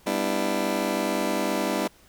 20% pulse chord, E minor seventh, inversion first, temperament just, 197.78 / 247.2 / 296.7 / 329.6 Hz, G3 / B3 / D4 / E4, +16 / +2 / +18 / 0 cents, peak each -25 dBFS, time 0.06-1.88 s, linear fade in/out 10 ms, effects pink hiss -56 dBFS RMS until 2.08 s

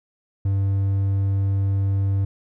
triangle tone, 98 Hz, G2, in tune, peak -16 dBFS, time 0.45-2.25 s, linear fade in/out 5 ms, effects none

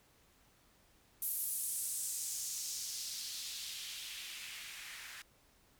blue noise with band-pass filter sweep, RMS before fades -42 dBFS, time 1.22-5.22 s, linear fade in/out 2 ms, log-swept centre 12000 to 1700 Hz, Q 1.8, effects pink hiss -68 dBFS RMS until 5.79 s

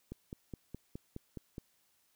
click train, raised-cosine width 3 ms, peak -29 dBFS, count 8, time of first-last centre 0.12-1.581 s, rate 4.79 Hz, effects white hiss -73 dBFS RMS until 2.15 s

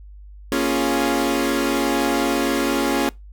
sawtooth chord, Bb minor seventh, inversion none, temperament equal, 233.1 / 277.2 / 349.2 / 415.3 Hz, Bb3 / Db4 / F4 / Ab4, 0 / 0 / 0 / 0 cents, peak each -22 / -17 / -20 / -23 dBFS, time 0.52-3.09 s, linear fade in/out 0 ms, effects noise-tail reverb RT60 0.2 s tail -23 dB re dry + added 50 Hz sine -38 dBFS peak until 3.32 s

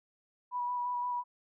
sine tone with vibrato, 979 Hz, B5, 15 cents flat, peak -31 dBFS, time 0.51-1.24 s, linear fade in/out 50 ms, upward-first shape square, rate 5.8 Hz, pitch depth 13 cents each way, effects none

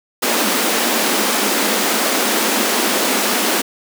pink high-pass noise, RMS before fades -17 dBFS, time 0.22-3.62 s, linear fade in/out 10 ms, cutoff 200 Hz, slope 96 dB/octave, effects none

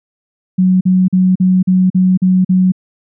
sine tone bursts, 185 Hz, F#3, in tune, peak -7 dBFS, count 8, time 0.58-2.721 s, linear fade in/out 10 ms, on 230 ms, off 43 ms, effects none

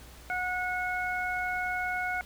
harmonic tone, 730 Hz, F#5, 24 cents flat, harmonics 1 / 2 / 3, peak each -33 / -32 / -35 dBFS, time 0.3-2.21 s, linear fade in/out 0 ms, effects added 60 Hz sine -50 dBFS peak until 2.25 s + pink hiss -52 dBFS RMS until 2.25 s

